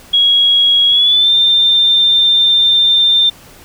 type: tone with pitch glide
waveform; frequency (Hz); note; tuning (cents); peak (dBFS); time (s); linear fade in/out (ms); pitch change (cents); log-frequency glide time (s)
sine; 3313 to 3592; G#7 to A7; -5 to +35; -7; 0.13-3.3; 10; +140; 0.88-1.32
effects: pink hiss -40 dBFS RMS until 3.64 s